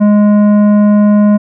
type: tone with tanh clipping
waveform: sine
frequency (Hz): 207.7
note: G#3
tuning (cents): 0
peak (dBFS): -6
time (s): 0-1.38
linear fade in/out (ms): 20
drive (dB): 11
effects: none